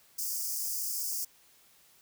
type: high-pass noise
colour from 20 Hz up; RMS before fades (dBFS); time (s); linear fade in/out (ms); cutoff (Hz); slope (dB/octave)
white; -34; 0.18-1.25; 10; 4800; 96
effects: white hiss -62 dBFS RMS until 2.01 s